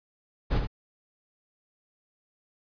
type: noise with echo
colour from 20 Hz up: brown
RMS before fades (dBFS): -24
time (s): 0.5-0.6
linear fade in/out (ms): 20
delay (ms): 73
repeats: 1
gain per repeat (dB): -6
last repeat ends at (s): 0.673
effects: resampled to 11025 Hz